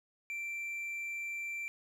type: tone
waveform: triangle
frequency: 2349 Hz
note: D7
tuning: in tune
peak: -35 dBFS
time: 0.3-1.68 s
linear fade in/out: 0 ms
effects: none